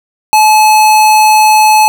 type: tone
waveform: square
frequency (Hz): 860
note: A5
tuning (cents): -40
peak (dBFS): -4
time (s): 0.33-1.88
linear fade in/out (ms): 0
effects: none